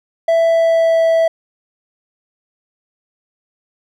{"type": "tone with pitch glide", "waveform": "triangle", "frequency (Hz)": [662, 656.3], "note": ["E5", "E5"], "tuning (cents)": [7, -8], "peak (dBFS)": -8, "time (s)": [0.28, 1.28], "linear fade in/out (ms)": 5, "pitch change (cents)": -15, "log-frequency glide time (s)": [0.47, 1.03], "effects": []}